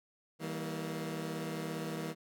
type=chord; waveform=20% pulse; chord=E diminished; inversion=none; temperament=equal with one note detuned; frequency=161.24 / 196 / 233.1 Hz; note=E3 / G3 / Bb3; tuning=-38 / 0 / 0 cents; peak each=-34 / -39 / -38 dBFS; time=0.39-2.15 s; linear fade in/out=50 ms; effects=none